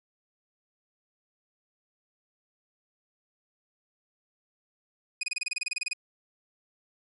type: tone bursts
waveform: sawtooth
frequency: 2495 Hz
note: D#7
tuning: 4 cents sharp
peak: -24 dBFS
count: 15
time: 5.21-5.933 s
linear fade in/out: 5 ms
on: 23 ms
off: 27 ms
effects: resampled to 24000 Hz